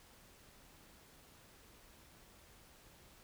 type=silence; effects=pink hiss -62 dBFS RMS until 3.23 s